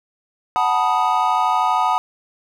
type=chord; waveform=triangle; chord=B dominant seventh; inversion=second; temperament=equal with one note detuned; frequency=740 / 880 / 972.5 / 1244.5 Hz; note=F#5 / A5 / B5 / D#6; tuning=0 / 0 / -27 / 0 cents; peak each=-19 dBFS; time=0.56-1.98 s; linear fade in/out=0 ms; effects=none